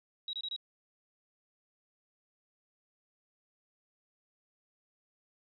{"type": "tone bursts", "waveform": "sine", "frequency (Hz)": 3843, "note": "B7", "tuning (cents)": -48, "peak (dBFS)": -35, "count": 4, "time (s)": [0.28, 0.563], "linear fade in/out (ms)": 2, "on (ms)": 52, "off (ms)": 25, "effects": []}